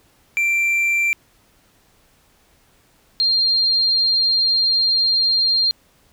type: tone pair in turn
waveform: triangle / sine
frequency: 2355 / 4196 Hz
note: D7 / C8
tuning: +4 / +4 cents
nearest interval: minor seventh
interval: 1000 cents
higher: second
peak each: -14 dBFS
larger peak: neither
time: 0.37-1.13 / 3.2-5.71 s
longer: second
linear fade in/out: 0 ms
effects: pink hiss -57 dBFS RMS until 6.12 s